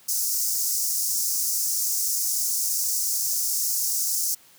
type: high-pass noise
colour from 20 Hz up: pink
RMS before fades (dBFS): -25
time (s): 0.08-4.35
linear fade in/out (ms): 10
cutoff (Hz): 5300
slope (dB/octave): 48
effects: white hiss -54 dBFS RMS until 4.58 s + high-pass 80 Hz 12 dB/octave